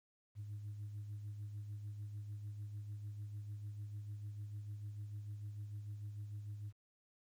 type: tone with tremolo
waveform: sine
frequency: 103.83 Hz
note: G#2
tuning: in tune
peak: -40 dBFS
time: 0.35-6.73 s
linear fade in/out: 50 ms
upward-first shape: sine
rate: 6.7 Hz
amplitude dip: 50%
effects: tanh soft clip ceiling -40 dBFS + 12-bit